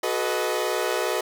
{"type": "chord", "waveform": "sawtooth", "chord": "B dominant seventh", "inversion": "second", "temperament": "equal with one note detuned", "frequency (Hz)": [370, 431.4, 493.9, 622.3], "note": ["F#4", "A4", "B4", "D#5"], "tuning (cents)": [0, -34, 0, 0], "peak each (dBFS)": -25, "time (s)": [0.03, 1.21], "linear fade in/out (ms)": 5, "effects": []}